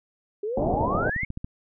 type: exponential sweep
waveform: sine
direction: up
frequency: 399.1 to 2223 Hz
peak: -26 dBFS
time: 0.43-1.25 s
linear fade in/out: 5 ms
type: low-pass noise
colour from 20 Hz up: white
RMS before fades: -26 dBFS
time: 0.57-1.1 s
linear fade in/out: 5 ms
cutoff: 790 Hz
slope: 48 dB/octave
type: click train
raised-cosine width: 5 ms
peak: -20 dBFS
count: 12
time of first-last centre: 0.67-1.445 s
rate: 14.2 Hz
effects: none

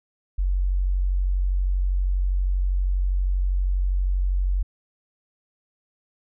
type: tone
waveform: sine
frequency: 46.25 Hz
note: F#1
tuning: in tune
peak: -19 dBFS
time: 0.38-4.63 s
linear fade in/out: 10 ms
effects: none

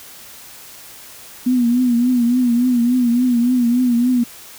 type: tone with vibrato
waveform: sine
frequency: 244 Hz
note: B3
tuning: 21 cents flat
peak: -12 dBFS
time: 1.46-4.24 s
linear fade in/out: 10 ms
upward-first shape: triangle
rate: 3.5 Hz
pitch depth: 87 cents each way
effects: white hiss -39 dBFS RMS until 4.58 s

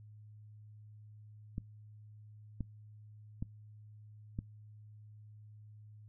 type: clicks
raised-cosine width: 5 ms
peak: -25 dBFS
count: 4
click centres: 1.581 / 2.607 / 3.425 / 4.389 s
effects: noise-tail reverb RT60 0.2 s tail -24 dB re dry + added 106 Hz sine -52 dBFS peak until 6.08 s

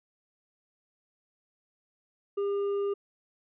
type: tone with hard clipping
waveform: sine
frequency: 401.5 Hz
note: G4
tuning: 41 cents sharp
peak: -28 dBFS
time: 2.37-2.94 s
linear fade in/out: 10 ms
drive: 4 dB
effects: resampled to 8000 Hz

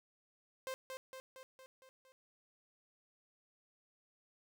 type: tone with echo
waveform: sawtooth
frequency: 523.3 Hz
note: C5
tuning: in tune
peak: -36 dBFS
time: 0.67-0.74 s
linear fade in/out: 0 ms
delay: 230 ms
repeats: 6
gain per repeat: -4 dB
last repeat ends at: 2.12 s
effects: none

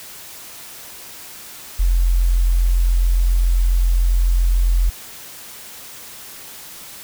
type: tone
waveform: sine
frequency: 43.65 Hz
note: F1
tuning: in tune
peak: -12 dBFS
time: 1.79-4.9 s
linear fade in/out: 10 ms
effects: white hiss -37 dBFS RMS until 7.03 s

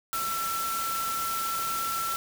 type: tone in noise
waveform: sine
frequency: 1341 Hz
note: E6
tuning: 29 cents sharp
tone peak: -29 dBFS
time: 0.13-2.16 s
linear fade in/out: 0 ms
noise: white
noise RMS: -34 dBFS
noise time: 0.13-2.16 s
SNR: +2 dB
effects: none

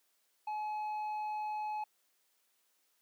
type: tone with tanh clipping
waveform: sine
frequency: 850 Hz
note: G#5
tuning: 40 cents sharp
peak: -36 dBFS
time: 0.47-1.84 s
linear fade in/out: 5 ms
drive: 5 dB
effects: white hiss -75 dBFS RMS until 3.01 s + high-pass 300 Hz 12 dB/octave

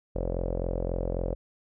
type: tone with low-pass filter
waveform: sawtooth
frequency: 43.72 Hz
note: F1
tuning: 3 cents sharp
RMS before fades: -30 dBFS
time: 0.15-1.35 s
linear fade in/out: 10 ms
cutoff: 540 Hz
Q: 5.8
effects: none

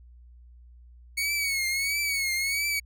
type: tone with vibrato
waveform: sawtooth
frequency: 2217 Hz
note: C#7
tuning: in tune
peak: -22 dBFS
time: 1.17-2.8 s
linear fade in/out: 10 ms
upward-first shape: triangle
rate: 1.5 Hz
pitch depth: 92 cents each way
effects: added 60 Hz sine -48 dBFS peak until 2.85 s

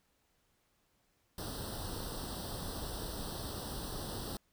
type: noise with comb filter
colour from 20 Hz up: pink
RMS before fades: -41 dBFS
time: 1.38-4.37 s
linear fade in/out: 2 ms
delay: 0.22 ms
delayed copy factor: +0.95
effects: pink hiss -75 dBFS RMS until 4.52 s

